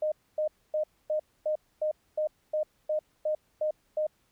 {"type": "tone bursts", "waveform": "sine", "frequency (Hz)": 614, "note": "D#5", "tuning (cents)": -23, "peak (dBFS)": -25, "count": 12, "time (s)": [0.02, 4.068], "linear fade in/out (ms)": 5, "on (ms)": 99, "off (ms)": 260, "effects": ["pink hiss -70 dBFS RMS until 4.31 s"]}